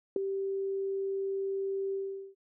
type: tone with ADSR envelope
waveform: sine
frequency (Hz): 390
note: G4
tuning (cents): -9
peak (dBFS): -20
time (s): 0.16-2.35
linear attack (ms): 3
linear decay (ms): 4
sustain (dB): -10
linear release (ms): 420
effects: none